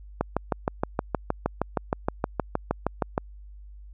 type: click train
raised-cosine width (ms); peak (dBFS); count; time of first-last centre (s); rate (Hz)
1; -9; 20; 0.21-3.179; 6.4
effects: added 50 Hz sine -42 dBFS peak until 3.93 s